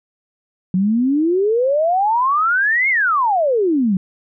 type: exponential two-way sweep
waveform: sine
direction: up then down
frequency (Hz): 179.2 to 2200 to 179.2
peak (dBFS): -13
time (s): 0.74-3.97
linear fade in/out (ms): 2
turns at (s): 2.89
effects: none